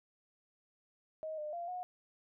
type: tone with pitch steps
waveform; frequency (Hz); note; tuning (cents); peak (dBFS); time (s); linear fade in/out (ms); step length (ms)
sine; 629 / 604 / 690 / 725; D#5 / D5 / F5 / F#5; +19 / +48 / -21 / -35; -38; 1.23-1.83; 0; 150
effects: none